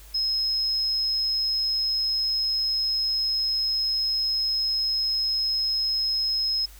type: tone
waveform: sine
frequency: 5140 Hz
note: E8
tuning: 45 cents flat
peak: -22 dBFS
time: 0.14-6.66 s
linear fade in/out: 10 ms
effects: added 50 Hz sine -45 dBFS peak until 6.79 s + white hiss -51 dBFS RMS until 6.79 s